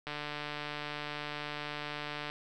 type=click train; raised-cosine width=0.3 ms; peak=-22 dBFS; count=331; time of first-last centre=0.07-2.3 s; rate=148 Hz; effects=none